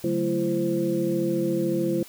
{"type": "tone cluster", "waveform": "sine", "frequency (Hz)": [145, 186.7, 220.6, 338.4, 521], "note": ["D3", "F#3", "A3", "E4", "C5"], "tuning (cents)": [-22, 16, 5, 45, -7], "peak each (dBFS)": [-32, -30, -31, -24, -30], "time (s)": [0.04, 2.03], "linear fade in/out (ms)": 2, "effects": ["white hiss -47 dBFS RMS until 2.08 s"]}